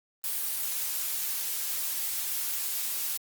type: noise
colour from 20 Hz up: blue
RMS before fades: -31 dBFS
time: 0.24-3.17 s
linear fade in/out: 0 ms
effects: Opus 32 kbps